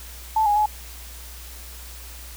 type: tone with pitch steps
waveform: sine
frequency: 876 / 826 / 847 Hz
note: A5 / G#5 / G#5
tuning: -8 / -10 / +34 cents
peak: -16 dBFS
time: 0.36-0.66 s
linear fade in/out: 5 ms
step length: 100 ms
effects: added 60 Hz sine -39 dBFS peak until 2.36 s + white hiss -42 dBFS RMS until 2.36 s